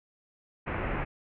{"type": "low-pass noise", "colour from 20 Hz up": "pink", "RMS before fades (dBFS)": -32, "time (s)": [0.66, 1.05], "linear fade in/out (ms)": 20, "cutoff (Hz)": 2500, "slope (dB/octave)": 48, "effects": []}